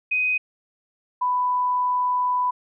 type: tone pair in turn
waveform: sine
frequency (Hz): 2505 / 994.1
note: D#7 / B5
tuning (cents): +11 / +11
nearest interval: octave + major third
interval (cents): 1600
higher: first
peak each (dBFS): -19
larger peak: neither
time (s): 0.11-0.38 / 1.21-2.51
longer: second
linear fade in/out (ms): 10
effects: none